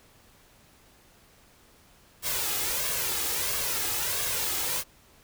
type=noise with flanger; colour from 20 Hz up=white; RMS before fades=-29 dBFS; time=2.22-4.84 s; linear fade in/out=50 ms; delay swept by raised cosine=1.8 to 2.41 ms; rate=1.5 Hz; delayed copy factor=+0.55; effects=pink hiss -58 dBFS RMS until 5.23 s